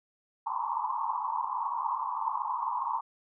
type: band-pass noise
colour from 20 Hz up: white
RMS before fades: -32 dBFS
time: 0.46-3.01 s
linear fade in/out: 10 ms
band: 860 to 1100 Hz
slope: 96 dB/octave
effects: none